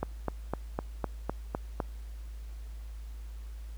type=click train; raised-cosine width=1 ms; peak=-16 dBFS; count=8; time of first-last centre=0.03-1.802 s; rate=3.95 Hz; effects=added 54 Hz sine -39 dBFS peak until 3.77 s + pink hiss -60 dBFS RMS until 3.77 s